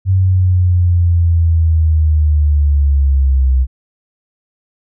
sine linear sweep, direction down, 95.2 to 63.7 Hz, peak -8 dBFS, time 0.05-3.67 s, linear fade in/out 50 ms, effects none

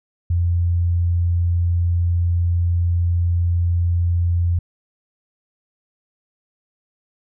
sine tone, 86.5 Hz, F2, 16 cents flat, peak -15 dBFS, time 0.3-4.59 s, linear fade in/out 5 ms, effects none

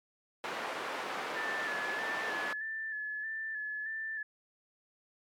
white band-pass noise, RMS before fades -38 dBFS, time 0.44-2.53 s, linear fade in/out 0 ms, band 340 to 1600 Hz, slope 12 dB/octave
sine tone with vibrato, 1743 Hz, A6, 17 cents flat, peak -35 dBFS, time 1.36-4.23 s, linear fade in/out 5 ms, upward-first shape square, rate 1.6 Hz, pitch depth 30 cents each way
effects MP3 96 kbps

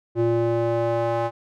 square tone with band-pass filter sweep, 116.54 Hz, A#2, in tune, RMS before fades -22 dBFS, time 0.15-1.31 s, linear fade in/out 50 ms, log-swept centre 360 to 760 Hz, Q 2, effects none

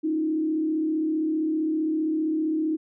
sine tone with frequency modulation, 314.2 Hz, D#4, 17 cents sharp, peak -22 dBFS, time 0.03-2.77 s, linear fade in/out 20 ms, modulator 35.3 Hz, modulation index 0.52, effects none

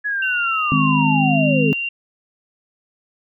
sine linear sweep, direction down, 1700 to 400.5 Hz, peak -19 dBFS, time 0.04-1.73 s, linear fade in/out 20 ms
sine tone, 2768 Hz, F7, 16 cents flat, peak -21 dBFS, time 0.22-1.89 s, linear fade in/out 5 ms
sine chord, Ab major, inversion second, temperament just, 155.74 / 207.7 / 259.6 Hz, Eb3 / Ab3 / C4, +2 / 0 / -13 cents, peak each -18 / -22 / -18 dBFS, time 0.72-1.73 s, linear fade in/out 0 ms
effects none

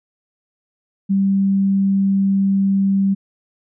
sine tone, 195.5 Hz, G3, 4 cents flat, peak -13 dBFS, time 1.09-3.15 s, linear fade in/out 20 ms, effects none

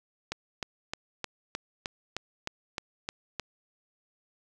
click train, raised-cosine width 0.2 ms, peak -15 dBFS, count 11, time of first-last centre 0.32-3.397 s, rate 3.25 Hz, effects none

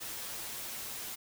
white noise with comb filter, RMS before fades -41 dBFS, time 0-1.16 s, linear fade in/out 20 ms, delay 9 ms, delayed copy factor +0.55, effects none

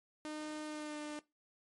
sawtooth tone with pitch glide, 305.3 to 299.2 Hz, D#4 to D4, -33 to +32 cents, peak -37 dBFS, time 0.25-1.19 s, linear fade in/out 0 ms, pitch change -35 cents, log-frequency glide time 0.65-1 s, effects noise-tail reverb RT60 0.2 s tail -19 dB re dry + MP3 48 kbps

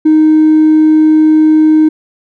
sine tone with hard clipping, 311.1 Hz, D#4, in tune, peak -4 dBFS, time 0.05-1.89 s, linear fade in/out 10 ms, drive 1 dB, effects none

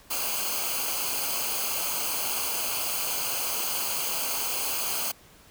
white noise with comb filter, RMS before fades -29 dBFS, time 0.1-5.12 s, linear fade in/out 10 ms, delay 0.54 ms, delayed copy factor -0.75, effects pink hiss -54 dBFS RMS until 5.5 s

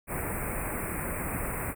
pink band-stop noise, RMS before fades -33 dBFS, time 0.07-1.75 s, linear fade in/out 50 ms, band 2500 to 8100 Hz, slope 96 dB/octave, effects none

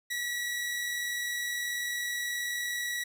sawtooth tone pair together, 1897 / 1936.9 Hz, A#6 / B6, +30 / -34 cents, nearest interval unison, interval 36 cents, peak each -39 / -28 dBFS, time 0.1-3.04 s, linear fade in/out 10 ms, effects none

